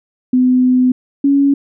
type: tone pair in turn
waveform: sine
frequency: 253.1 / 279.6 Hz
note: B3 / C#4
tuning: +43 / +15 cents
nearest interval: major second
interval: 172 cents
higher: second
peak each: -8 dBFS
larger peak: neither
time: 0.33-0.92 / 1.24-1.54 s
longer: first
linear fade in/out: 5 ms
effects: none